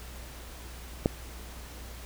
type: click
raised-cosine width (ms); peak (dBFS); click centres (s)
2; -9; 1.059
effects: added 60 Hz sine -43 dBFS peak until 2.05 s + pink hiss -47 dBFS RMS until 2.05 s